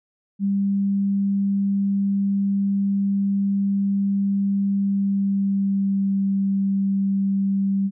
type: tone with pitch glide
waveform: sine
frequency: 198.2 to 195.92 Hz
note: G3 to G3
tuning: +19 to -1 cents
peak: -18 dBFS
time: 0.39-7.91 s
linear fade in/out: 50 ms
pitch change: -20 cents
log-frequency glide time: 4.76-6.17 s
effects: none